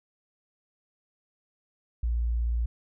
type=tone; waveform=sine; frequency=58.27 Hz; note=A#1; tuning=in tune; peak=-24 dBFS; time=2.03-2.66 s; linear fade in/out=5 ms; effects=none